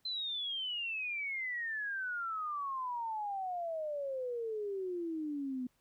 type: exponential sweep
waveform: sine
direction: down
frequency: 4100 to 246.9 Hz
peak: -35 dBFS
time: 0.05-5.67 s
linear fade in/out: 5 ms
effects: pink hiss -75 dBFS RMS until 5.8 s